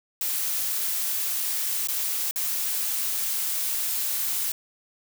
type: noise with dropouts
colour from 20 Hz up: blue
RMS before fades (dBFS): -27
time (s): 0.21-4.52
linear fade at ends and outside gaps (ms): 2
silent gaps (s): 1.873-1.885 / 2.311-2.359
effects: none